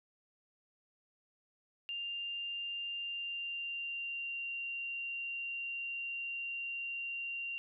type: tone with pitch glide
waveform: sine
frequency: 2794 to 2767 Hz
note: F7 to F7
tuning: 0 to -17 cents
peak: -37 dBFS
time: 1.89-7.58 s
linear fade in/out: 0 ms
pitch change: -17 cents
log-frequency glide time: 2.94-4.45 s
effects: none